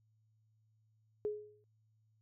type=tone with exponential decay; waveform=sine; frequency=420.4 Hz; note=G#4; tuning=21 cents sharp; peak=-31 dBFS; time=1.25-1.64 s; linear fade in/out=0 ms; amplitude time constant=84 ms; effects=added 109 Hz sine -70 dBFS peak until 2.21 s